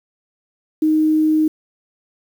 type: tone with quantisation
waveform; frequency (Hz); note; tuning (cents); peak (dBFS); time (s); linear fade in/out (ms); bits
sine; 311.1; D#4; 0; -12; 0.82-1.48; 5; 7
effects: none